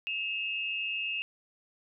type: tone pair together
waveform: sine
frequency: 2586 / 2794 Hz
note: E7 / F7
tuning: -34 / 0 cents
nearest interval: minor second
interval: 134 cents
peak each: -33 / -34 dBFS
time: 0.07-1.22 s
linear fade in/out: 0 ms
effects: none